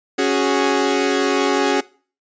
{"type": "chord", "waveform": "sawtooth", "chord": "C# suspended fourth", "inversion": "none", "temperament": "equal", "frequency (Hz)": [277.2, 370, 415.3], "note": ["C#4", "F#4", "G#4"], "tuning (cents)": [0, 0, 0], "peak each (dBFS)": -16, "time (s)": [0.18, 1.81], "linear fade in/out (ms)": 10, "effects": ["noise-tail reverb RT60 0.4 s tail -21 dB re dry", "resampled to 16000 Hz"]}